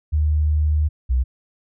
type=tone pair in turn; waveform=sine; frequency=76 / 63.27 Hz; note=D#2 / B1; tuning=-40 / +43 cents; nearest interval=minor third; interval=317 cents; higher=first; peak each=-15 dBFS; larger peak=neither; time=0.12-0.89 / 1.09-1.24 s; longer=first; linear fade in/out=20 ms; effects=none